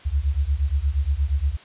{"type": "beating tone pair", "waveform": "sine", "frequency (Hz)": [66.3, 74.8], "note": ["C2", "D2"], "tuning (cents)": [23, 32], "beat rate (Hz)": 8.5, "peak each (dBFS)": -22, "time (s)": [0.05, 1.57], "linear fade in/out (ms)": 20, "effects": ["white hiss -47 dBFS RMS until 1.64 s", "resampled to 8000 Hz"]}